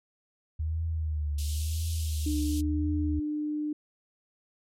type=tone with vibrato; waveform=sine; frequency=77.3 Hz; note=D#2; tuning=11 cents flat; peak=-27 dBFS; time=0.59-3.2 s; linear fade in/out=10 ms; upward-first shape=triangle; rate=0.97 Hz; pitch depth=110 cents each way
type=high-pass noise; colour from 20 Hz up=white; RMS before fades=-39 dBFS; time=1.38-2.61 s; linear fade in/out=5 ms; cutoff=2800 Hz; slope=48 dB/octave
type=tone; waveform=sine; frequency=300.4 Hz; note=D4; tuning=39 cents sharp; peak=-28 dBFS; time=2.26-3.73 s; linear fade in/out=5 ms
effects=low-pass 11000 Hz 12 dB/octave + MP3 64 kbps